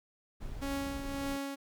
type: noise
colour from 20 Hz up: brown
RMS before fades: -42 dBFS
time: 0.4-1.38 s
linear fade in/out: 20 ms
type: tone with tremolo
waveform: sawtooth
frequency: 277.2 Hz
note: C#4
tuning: in tune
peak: -29 dBFS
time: 0.61-1.56 s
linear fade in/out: 20 ms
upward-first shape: triangle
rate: 1.8 Hz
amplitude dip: 55%
effects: none